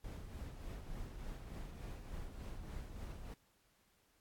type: noise with tremolo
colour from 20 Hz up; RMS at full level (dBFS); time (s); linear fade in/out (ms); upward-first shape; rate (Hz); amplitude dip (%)
brown; -45; 0.04-3.34; 2; sine; 3.4; 45
effects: pink hiss -74 dBFS RMS until 4.2 s + AAC 64 kbps